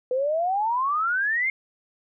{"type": "exponential sweep", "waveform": "sine", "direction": "up", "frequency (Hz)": [493.9, 2165], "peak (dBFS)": -21, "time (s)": [0.11, 1.5], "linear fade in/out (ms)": 2, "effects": []}